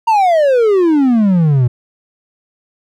triangle exponential sweep, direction down, 936 to 117.7 Hz, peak -6 dBFS, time 0.07-1.68 s, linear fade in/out 10 ms, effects none

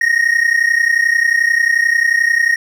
triangle tone pair together, 1851 / 1882.3 Hz, A#6 / A#6, -13 / +16 cents, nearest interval unison, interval 29 cents, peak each -12 dBFS, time 0.01-2.56 s, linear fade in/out 5 ms, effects none

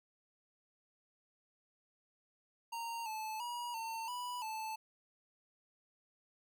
square tone with pitch steps, 926 / 870 / 961 / 903 / 983 / 877 Hz, A#5 / A5 / B5 / A5 / B5 / A5, -12 / -20 / -48 / +45 / -8 / -6 cents, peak -40 dBFS, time 2.72-4.76 s, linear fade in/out 10 ms, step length 340 ms, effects none

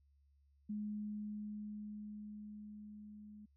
sine tone with level ramp, 209.9 Hz, G#3, 19 cents sharp, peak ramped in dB -38 to -52 dBFS, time 0.69-3.46 s, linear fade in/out 10 ms, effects added 70 Hz sine -68 dBFS peak until 3.56 s

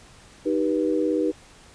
sine chord, Eb augmented, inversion none, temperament just, 311.1 / 388.9 / 486.1 Hz, Eb4 / G4 / B4, 0 / -14 / -28 cents, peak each -23 / -26 / -25 dBFS, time 0.45-1.32 s, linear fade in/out 20 ms, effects pink hiss -50 dBFS RMS until 1.74 s + resampled to 22050 Hz

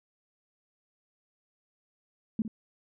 sine tone with echo, 220 Hz, A3, in tune, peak -24 dBFS, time 2.39-2.42 s, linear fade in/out 2 ms, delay 59 ms, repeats 1, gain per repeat -10 dB, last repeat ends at 2.479 s, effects none

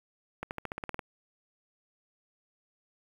accelerating click train, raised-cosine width 0.5 ms, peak -20 dBFS, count 10, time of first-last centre 0.43-0.992 s, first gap 79 ms, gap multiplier 0.94, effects 8-bit

